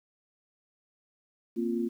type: chord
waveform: sine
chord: Bb suspended second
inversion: none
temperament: equal with one note detuned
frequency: 233.1 / 261.6 / 348 Hz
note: Bb3 / C4 / F4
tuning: 0 / 0 / -6 cents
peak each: -30 / -35 / -31 dBFS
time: 1.56-1.89 s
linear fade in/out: 20 ms
effects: 10-bit